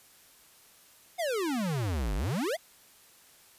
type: exponential two-way sweep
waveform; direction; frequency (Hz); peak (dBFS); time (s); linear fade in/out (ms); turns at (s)
square; down then up; 740 to 45.04 to 740; -29; 1.18-2.57; 20; 2.15
effects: white hiss -58 dBFS RMS until 3.58 s + resampled to 32000 Hz